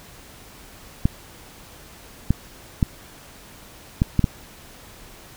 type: clicks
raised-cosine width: 5 ms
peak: -4 dBFS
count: 6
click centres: 1.055 / 2.306 / 2.828 / 4.019 / 4.193 / 4.242 s
effects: pink hiss -45 dBFS RMS until 5.36 s